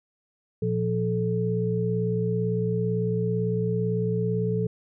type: tone cluster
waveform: sine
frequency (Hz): 117.9 / 175.8 / 434.7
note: A#2 / F3 / A4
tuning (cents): +20 / +12 / -21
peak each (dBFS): -27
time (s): 0.62-4.67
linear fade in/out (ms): 5
effects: none